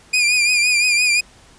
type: tone with vibrato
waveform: sawtooth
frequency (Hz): 2432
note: D#7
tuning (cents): -40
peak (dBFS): -10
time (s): 0.13-1.21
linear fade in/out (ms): 10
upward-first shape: triangle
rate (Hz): 5.8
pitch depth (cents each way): 65
effects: pink hiss -48 dBFS RMS until 1.58 s + resampled to 22050 Hz